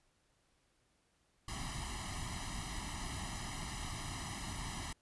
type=noise with comb filter; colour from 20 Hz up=pink; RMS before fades=-42 dBFS; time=1.48-4.93 s; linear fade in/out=5 ms; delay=1 ms; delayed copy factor=+1; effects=pink hiss -75 dBFS RMS until 5.01 s + resampled to 24000 Hz